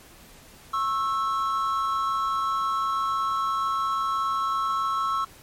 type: tone pair together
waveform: triangle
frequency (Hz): 1092.6 / 1318.5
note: C#6 / E6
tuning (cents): -25 / 0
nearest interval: minor third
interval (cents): 325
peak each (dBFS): -24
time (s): 0.73-5.25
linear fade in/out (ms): 10
effects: pink hiss -50 dBFS RMS until 5.42 s + MP3 64 kbps